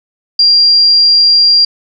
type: tone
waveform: sine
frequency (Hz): 4767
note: D8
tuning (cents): +25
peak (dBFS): -4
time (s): 0.39-1.65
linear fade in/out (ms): 5
effects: none